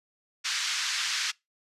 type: band-pass noise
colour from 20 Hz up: white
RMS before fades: -30 dBFS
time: 0.44-1.32 s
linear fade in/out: 20 ms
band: 1300 to 6000 Hz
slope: 24 dB/octave
effects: noise-tail reverb RT60 0.2 s tail -24 dB re dry + resampled to 32000 Hz